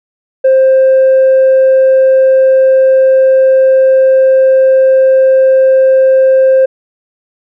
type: tone with tanh clipping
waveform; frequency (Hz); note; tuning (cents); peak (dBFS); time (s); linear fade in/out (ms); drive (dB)
triangle; 527; C5; +12; -4; 0.44-6.66; 10; 6
effects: none